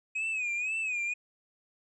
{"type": "tone with vibrato", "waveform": "triangle", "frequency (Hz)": 2515, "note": "D#7", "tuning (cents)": 18, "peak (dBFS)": -28, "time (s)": [0.15, 1.14], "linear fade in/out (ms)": 10, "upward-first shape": "sine", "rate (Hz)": 2, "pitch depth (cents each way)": 100, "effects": ["resampled to 22050 Hz"]}